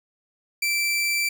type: tone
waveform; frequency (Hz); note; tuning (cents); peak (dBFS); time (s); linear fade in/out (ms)
sawtooth; 2337; D7; -9; -18; 0.62-1.29; 5
effects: none